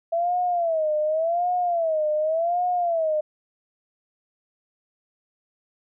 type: tone with vibrato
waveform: sine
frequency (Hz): 661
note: E5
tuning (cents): +5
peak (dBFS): -20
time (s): 0.12-3.21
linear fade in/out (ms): 10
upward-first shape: sine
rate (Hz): 0.88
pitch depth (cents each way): 150
effects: none